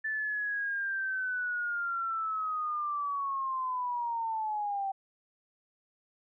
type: linear sweep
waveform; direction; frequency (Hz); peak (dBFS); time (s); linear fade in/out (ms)
sine; down; 1760 to 771; -30; 0.04-4.92; 10
effects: none